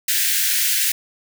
white high-pass noise, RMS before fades -19 dBFS, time 0.08-0.92 s, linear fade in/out 5 ms, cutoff 1500 Hz, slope 96 dB/octave, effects none

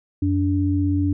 sine tone pair together, 90.9 / 288.8 Hz, F#2 / D4, -30 / -29 cents, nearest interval octave + minor sixth, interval 2001 cents, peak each -20 dBFS, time 0.22-1.13 s, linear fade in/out 5 ms, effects none

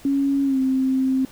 sine tone with pitch glide, 277.2 to 262.9 Hz, C#4 to C4, 0 to +8 cents, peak -17 dBFS, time 0.05-1.25 s, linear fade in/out 2 ms, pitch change -92 cents, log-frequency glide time 0.44-0.59 s, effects pink hiss -47 dBFS RMS until 1.31 s

